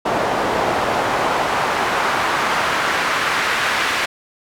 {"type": "noise with band-pass filter sweep", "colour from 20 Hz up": "pink", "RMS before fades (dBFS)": -19, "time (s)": [0.05, 4.06], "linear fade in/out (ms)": 10, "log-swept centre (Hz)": [690, 1800], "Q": 1.1, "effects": []}